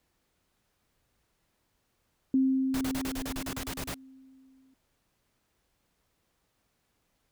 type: tone with exponential decay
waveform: sine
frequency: 264.3 Hz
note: C4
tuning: 18 cents sharp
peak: -20 dBFS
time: 2.34-4.74 s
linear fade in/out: 2 ms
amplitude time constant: 520 ms
type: noise bursts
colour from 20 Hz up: pink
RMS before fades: -36 dBFS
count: 12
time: 2.74-3.943 s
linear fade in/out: 2 ms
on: 70 ms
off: 33 ms
effects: pink hiss -75 dBFS RMS until 7.31 s